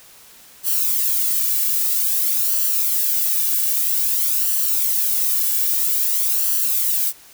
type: noise with flanger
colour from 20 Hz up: violet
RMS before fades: -19 dBFS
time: 0.63-7.13 s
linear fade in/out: 50 ms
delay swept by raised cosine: 0.67 to 1.77 ms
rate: 0.51 Hz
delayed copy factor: +0.6
effects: white hiss -46 dBFS RMS until 7.33 s